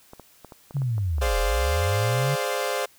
clicks, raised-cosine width 1 ms, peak -27 dBFS, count 10, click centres 0.134 / 0.197 / 0.447 / 0.522 / 0.709 / 0.768 / 0.819 / 0.981 / 1.183 / 1.269 s
sine linear two-way sweep, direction down then up, 145.4 to 38.89 to 145.4 Hz, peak -22 dBFS, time 0.74-2.36 s, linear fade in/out 20 ms, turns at 1.39 s
sawtooth chord, D half-diminished seventh, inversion second, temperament equal with one note detuned, 415.3 / 521.7 / 587.3 / 698.5 Hz, Ab4 / C5 / D5 / F5, 0 / -5 / 0 / 0 cents, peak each -27 / -24 / -27 / -28 dBFS, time 1.21-2.86 s, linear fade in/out 10 ms
effects white hiss -56 dBFS RMS until 2.98 s

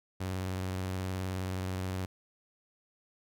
sawtooth tone with vibrato, 93.3 Hz, F#2, 15 cents sharp, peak -29 dBFS, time 0.2-2.06 s, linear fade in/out 10 ms, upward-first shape square, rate 19 Hz, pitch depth 29 cents each way, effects none

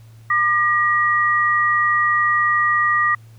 sine tone pair together, 1200 / 1903 Hz, D6 / A#6, +37 / +35 cents, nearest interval minor sixth, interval 798 cents, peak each -17 dBFS, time 0.3-3.15 s, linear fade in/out 5 ms, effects added 112 Hz sine -41 dBFS peak until 3.38 s + pink hiss -56 dBFS RMS until 3.38 s

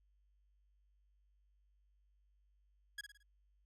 sawtooth tone with echo, 1661.2 Hz, G#6, in tune, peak -38 dBFS, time 2.98-3.01 s, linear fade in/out 5 ms, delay 55 ms, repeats 4, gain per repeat -7 dB, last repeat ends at 3.23 s, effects added 50 Hz sine -70 dBFS peak until 3.65 s + low-pass 12000 Hz 12 dB/octave

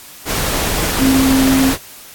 sine tone in noise, 265.7 Hz, C4, 27 cents sharp, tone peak -10 dBFS, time 0.98-1.74 s, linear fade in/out 50 ms, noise pink, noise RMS -18 dBFS, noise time 0.25-1.78 s, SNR +5 dB, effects white hiss -37 dBFS RMS until 2.14 s + AAC 64 kbps

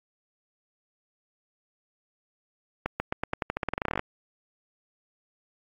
accelerating click train, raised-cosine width 0.5 ms, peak -12 dBFS, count 20, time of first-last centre 2.86-3.994 s, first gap 140 ms, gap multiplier 0.89, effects AAC 48 kbps

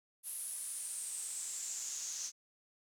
pink noise with band-pass filter sweep, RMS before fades -42 dBFS, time 0.23-2.32 s, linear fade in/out 50 ms, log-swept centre 11000 to 6100 Hz, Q 6.4, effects none

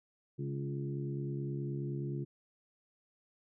harmonic tone with a mistuned harmonic, 69.5 Hz, C#2, 5 cents sharp, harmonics 2 / 3 / 4 / 5 / 6, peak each -36 / -45 / -47 / -42 / -51 dBFS, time 0.38-2.25 s, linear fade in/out 20 ms, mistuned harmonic 4, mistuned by +31 cents, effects none

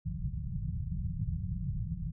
white low-pass noise, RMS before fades -35 dBFS, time 0.05-2.12 s, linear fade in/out 20 ms, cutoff 180 Hz, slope 96 dB/octave, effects none

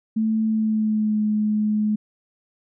sine tone with pitch glide, 220 to 212.4 Hz, A3 to G#3, 0 to +39 cents, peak -18 dBFS, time 0.16-1.96 s, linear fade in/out 10 ms, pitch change -61 cents, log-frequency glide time 0.45-1.22 s, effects none

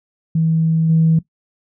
sine tone with level steps, 161.8 Hz, E3, 32 cents flat, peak -12 / -9 dBFS, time 0.35-1.19 s, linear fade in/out 5 ms, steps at 0.89 s, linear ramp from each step 10 ms, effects noise-tail reverb RT60 0.1 s tail -17 dB re dry + tanh soft clip ceiling -5 dBFS

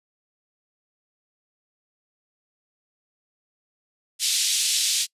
pink band-pass noise, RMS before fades -23 dBFS, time 4.19-5.07 s, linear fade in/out 50 ms, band 3200 to 10000 Hz, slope 24 dB/octave, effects noise-tail reverb RT60 0.1 s tail -25 dB re dry + resampled to 32000 Hz

